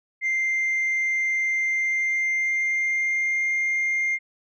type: tone with pitch glide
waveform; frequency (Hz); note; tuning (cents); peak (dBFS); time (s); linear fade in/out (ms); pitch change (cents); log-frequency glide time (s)
sine; 2093 to 2112; C7 to C7; 0 to +16; -19; 0.21-4.19; 50; +16; 1.67-3.45
effects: tanh soft clip ceiling -19 dBFS